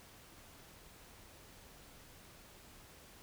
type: silence
effects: pink hiss -58 dBFS RMS until 3.22 s